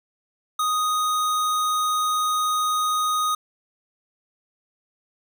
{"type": "tone", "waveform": "square", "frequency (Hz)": 1244.5, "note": "D#6", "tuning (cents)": 0, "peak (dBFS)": -21, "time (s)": [0.59, 3.35], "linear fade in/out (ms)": 5, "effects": ["10-bit"]}